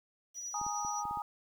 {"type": "tone with tremolo", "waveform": "sine", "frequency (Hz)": 5840, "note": "F#8", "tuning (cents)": -24, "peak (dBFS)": -37, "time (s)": [0.34, 1.04], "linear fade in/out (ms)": 50, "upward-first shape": "sine", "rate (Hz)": 9.7, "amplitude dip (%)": 35}
{"type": "chord", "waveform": "sine", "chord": "Ab suspended second", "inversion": "none", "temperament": "equal", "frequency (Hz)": [830.6, 932.3, 1244.5], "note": ["Ab5", "Bb5", "Eb6"], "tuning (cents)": [0, 0, 0], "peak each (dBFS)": [-37, -41, -39], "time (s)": [0.54, 1.22], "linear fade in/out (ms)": 2}
{"type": "clicks", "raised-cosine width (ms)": 3, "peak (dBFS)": -36, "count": 6, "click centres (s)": [0.614, 0.665, 0.849, 1.054, 1.111, 1.173]}
{"effects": ["10-bit"]}